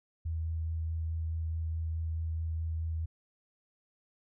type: tone with vibrato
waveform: sine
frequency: 81 Hz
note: E2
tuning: 30 cents flat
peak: -31 dBFS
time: 0.25-3.06 s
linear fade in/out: 10 ms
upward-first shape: sine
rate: 4.7 Hz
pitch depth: 11 cents each way
effects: none